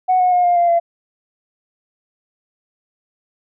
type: tone with pitch steps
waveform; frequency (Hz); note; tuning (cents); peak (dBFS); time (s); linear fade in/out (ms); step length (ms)
sine; 740 / 728.1 / 716.4 / 705 / 693.6 / 682.5; F#5 / F#5 / F5 / F5 / F5 / F5; 0 / -28 / +44 / +16 / -12 / -40; -10; 0.08-0.8; 20; 120
effects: tanh soft clip ceiling -7 dBFS